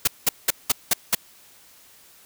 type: noise bursts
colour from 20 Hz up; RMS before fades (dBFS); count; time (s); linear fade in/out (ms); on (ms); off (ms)
white; -18; 6; 0.05-1.15; 5; 25; 190
effects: white hiss -52 dBFS RMS until 2.25 s